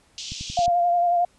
pink band-pass noise, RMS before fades -35 dBFS, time 0.18-0.66 s, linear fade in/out 0 ms, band 2800 to 6900 Hz, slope 48 dB/octave
click train, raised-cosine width 5 ms, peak -23 dBFS, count 5, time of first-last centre 0.32-0.68 s, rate 11.1 Hz
sine tone with vibrato, 698.5 Hz, F5, in tune, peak -17 dBFS, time 0.57-1.25 s, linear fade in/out 5 ms, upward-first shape sine, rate 11 Hz, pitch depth 27 cents each way
effects pink hiss -60 dBFS RMS until 1.38 s + resampled to 24000 Hz

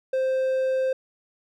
triangle tone, 523.3 Hz, C5, in tune, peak -19 dBFS, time 0.13-0.93 s, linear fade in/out 5 ms, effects none

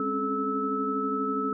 sine tone cluster, 202.3 / 266.5 / 278.8 / 429.8 / 1305 Hz, G#3 / C4 / C#4 / A4 / E6, -45 / +32 / +10 / -41 / -18 cents, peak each -36 / -31 / -38 / -32 / -29 dBFS, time 0-1.53 s, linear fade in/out 2 ms, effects none

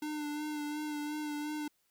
square tone with vibrato, 299 Hz, D4, 31 cents sharp, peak -36 dBFS, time 0.02-1.68 s, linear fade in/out 5 ms, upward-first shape sine, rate 2.8 Hz, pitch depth 27 cents each way, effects white hiss -75 dBFS RMS until 1.9 s

